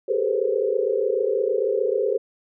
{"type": "tone cluster", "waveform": "sine", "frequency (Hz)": [390.1, 416.6, 445.9, 493.8, 529], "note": ["G4", "G#4", "A4", "B4", "C5"], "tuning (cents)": [-8, 5, 23, 0, 19], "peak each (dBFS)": -26, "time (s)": [0.08, 2.18], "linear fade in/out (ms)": 10, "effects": []}